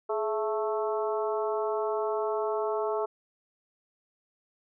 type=harmonic tone with a mistuned harmonic; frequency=220 Hz; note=A3; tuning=in tune; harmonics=2 / 3 / 4 / 5 / 6; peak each=-29 / -33 / -35 / -37 / -39 dBFS; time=0.09-3.06 s; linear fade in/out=10 ms; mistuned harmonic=2; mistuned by=-62 cents; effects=none